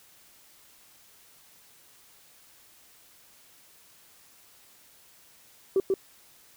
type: tone with echo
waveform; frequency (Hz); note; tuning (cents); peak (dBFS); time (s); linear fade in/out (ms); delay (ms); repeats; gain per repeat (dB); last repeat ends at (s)
sine; 385.1; G4; -31; -18; 5.76-5.8; 2; 140; 1; -2; 5.94
effects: tanh soft clip ceiling -16 dBFS + white hiss -57 dBFS RMS until 6.56 s